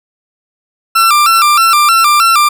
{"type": "tone with vibrato", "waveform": "40% pulse", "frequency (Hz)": 1266, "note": "D#6", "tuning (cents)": 30, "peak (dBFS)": -5, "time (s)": [0.95, 2.49], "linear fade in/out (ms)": 10, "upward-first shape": "square", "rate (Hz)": 3.2, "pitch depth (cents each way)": 110, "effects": []}